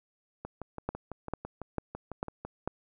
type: two click trains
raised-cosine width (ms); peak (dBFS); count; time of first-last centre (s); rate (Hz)
1; -17 / -24; 5 / 13; 0.89-2.676 / 0.45-2.45; 2.24 / 6
effects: none